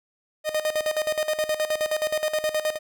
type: tone with tremolo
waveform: 45% pulse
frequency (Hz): 616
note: D#5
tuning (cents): -17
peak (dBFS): -21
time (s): 0.44-2.79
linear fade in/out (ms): 50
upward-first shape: square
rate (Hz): 9.5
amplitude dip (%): 75
effects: none